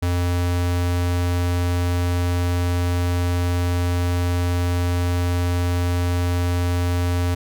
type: tone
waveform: square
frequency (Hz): 88.1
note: F2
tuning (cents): +16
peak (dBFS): -19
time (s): 0.02-7.35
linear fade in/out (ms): 10
effects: none